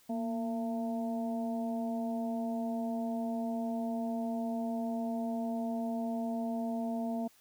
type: harmonic tone with a mistuned harmonic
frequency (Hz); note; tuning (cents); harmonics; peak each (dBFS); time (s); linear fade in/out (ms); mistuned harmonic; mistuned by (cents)
225.9; A3; +46; 1 / 2 / 3 / 4; -33 / -46 / -38 / -49; 0.09-7.28; 10; 1; +56
effects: white hiss -64 dBFS RMS until 7.4 s